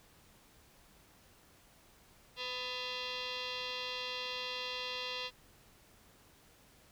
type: tone with frequency modulation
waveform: sine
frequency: 246.9 Hz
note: B3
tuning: in tune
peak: -37 dBFS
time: 2.36-5.31 s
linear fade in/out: 50 ms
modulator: 751 Hz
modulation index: 5.6
effects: pink hiss -63 dBFS RMS until 6.91 s

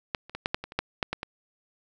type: clicks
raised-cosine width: 0.3 ms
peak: -11 / -29 / -19 / -9 / -9 / -20 / -26 / -9 / -9 / -13 / -17 dBFS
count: 11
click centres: 0.148 / 0.296 / 0.35 / 0.459 / 0.545 / 0.64 / 0.721 / 0.79 / 1.028 / 1.13 / 1.231 s
effects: none

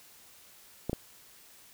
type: clicks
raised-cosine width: 2 ms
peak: -17 dBFS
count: 2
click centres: 0.896 / 0.931 s
effects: white hiss -56 dBFS RMS until 1.73 s

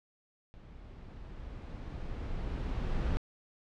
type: noise with level ramp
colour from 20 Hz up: brown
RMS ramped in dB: -51 to -31 dBFS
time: 0.54-3.17 s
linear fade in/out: 0 ms
effects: low-pass 4000 Hz 12 dB/octave

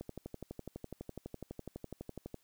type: click train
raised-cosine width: 2 ms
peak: -29 dBFS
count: 29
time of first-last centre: 0.01-2.343 s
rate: 12 Hz
effects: white hiss -72 dBFS RMS until 2.43 s

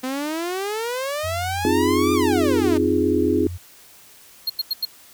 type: exponential two-way sweep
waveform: sawtooth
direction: up then down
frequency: 252.5 to 1211 to 293.4 Hz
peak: -20 dBFS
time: 0.03-2.78 s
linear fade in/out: 10 ms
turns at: 2.13 s
type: tone with pitch glide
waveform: sine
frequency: 89.5 to 88.57 Hz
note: F2 to F2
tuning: +43 to +25 cents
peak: -28 dBFS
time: 1.23-3.58 s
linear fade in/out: 20 ms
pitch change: -18 cents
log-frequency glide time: 2.94-3.11 s
type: chord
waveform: sine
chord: F minor seventh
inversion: second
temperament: equal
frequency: 261.6 / 311.1 / 349.2 / 415.3 Hz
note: C4 / Eb4 / F4 / Ab4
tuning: 0 / 0 / 0 / 0 cents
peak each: -22 dBFS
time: 1.65-3.47 s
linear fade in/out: 0 ms
type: tone bursts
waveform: square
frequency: 4260 Hz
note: C8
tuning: 30 cents sharp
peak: -20 dBFS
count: 4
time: 4.47-4.852 s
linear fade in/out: 5 ms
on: 28 ms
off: 90 ms
effects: white hiss -48 dBFS RMS until 5.13 s

